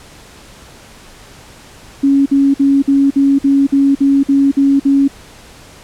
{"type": "tone bursts", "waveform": "sine", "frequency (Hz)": 276.8, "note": "C#4", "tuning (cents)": -2, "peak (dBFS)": -7, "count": 11, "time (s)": [2.03, 5.08], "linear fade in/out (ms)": 10, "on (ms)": 230, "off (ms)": 52, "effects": ["pink hiss -39 dBFS RMS until 5.83 s", "low-pass 10000 Hz 12 dB/octave"]}